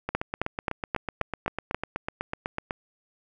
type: two click trains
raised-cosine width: 0.5 ms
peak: -14 / -10 dBFS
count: 22 / 7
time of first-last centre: 0.09-2.708 / 0.15-1.746 s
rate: 8.02 / 3.76 Hz
effects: none